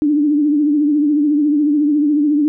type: tone with vibrato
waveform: sine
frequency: 295.6 Hz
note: D4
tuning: 11 cents sharp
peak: -11 dBFS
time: 0.02-2.48 s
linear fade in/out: 0 ms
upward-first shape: triangle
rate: 14 Hz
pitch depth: 82 cents each way
effects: none